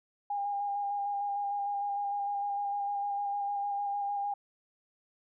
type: tone with vibrato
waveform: sine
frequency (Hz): 809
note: G#5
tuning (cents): -46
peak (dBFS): -30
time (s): 0.3-4.34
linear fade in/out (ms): 5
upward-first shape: square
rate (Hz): 6.6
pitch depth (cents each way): 15
effects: none